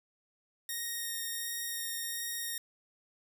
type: tone with vibrato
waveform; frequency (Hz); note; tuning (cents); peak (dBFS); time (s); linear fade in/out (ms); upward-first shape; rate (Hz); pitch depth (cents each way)
5% pulse; 1858; A#6; -6; -25; 0.69-2.58; 2; sine; 1.4; 9
effects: none